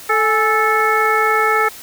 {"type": "harmonic tone with a mistuned harmonic", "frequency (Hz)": 438.1, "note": "A4", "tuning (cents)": -7, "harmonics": [1, 2, 3, 4, 5], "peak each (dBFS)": [-19, -20, -16, -20, -21], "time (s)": [0.09, 1.69], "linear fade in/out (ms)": 10, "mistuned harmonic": 2, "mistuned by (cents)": -78, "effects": ["white hiss -36 dBFS RMS until 1.82 s"]}